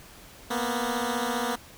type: beating tone pair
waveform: 10% pulse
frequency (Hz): 233.3 / 248.3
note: A#3 / B3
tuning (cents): +2 / +9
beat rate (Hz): 15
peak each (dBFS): -21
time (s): 0.5-1.56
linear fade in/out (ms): 10
effects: pink hiss -49 dBFS RMS until 1.77 s